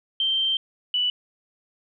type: tone pair in turn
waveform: sine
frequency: 3136 / 2965 Hz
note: G7 / F#7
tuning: 0 / +3 cents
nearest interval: minor second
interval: 97 cents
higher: first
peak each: -20 dBFS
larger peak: neither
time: 0.2-0.57 / 0.94-1.1 s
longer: first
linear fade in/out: 2 ms
effects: none